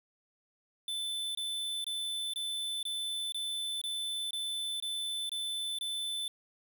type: tone bursts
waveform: square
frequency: 3518 Hz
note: A7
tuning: 1 cent flat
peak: -34 dBFS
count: 11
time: 0.88-6.28 s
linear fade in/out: 2 ms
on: 470 ms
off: 23 ms
effects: 10-bit